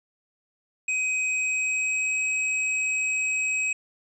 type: tone with pitch glide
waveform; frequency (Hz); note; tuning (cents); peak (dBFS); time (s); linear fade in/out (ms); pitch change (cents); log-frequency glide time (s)
square; 2520 to 2539; D#7 to D#7; +21 to +34; -24; 0.88-3.73; 5; +13; 1.23-2.22
effects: resampled to 24000 Hz